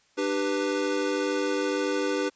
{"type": "chord", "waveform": "square", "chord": "G major", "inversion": "second", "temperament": "equal with one note detuned", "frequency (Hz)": [299, 392, 493.9], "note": ["D4", "G4", "B4"], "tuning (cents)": [31, 0, 0], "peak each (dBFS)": -30, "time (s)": [0.17, 2.3], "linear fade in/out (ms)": 20, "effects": ["white hiss -64 dBFS RMS until 2.35 s", "resampled to 16000 Hz"]}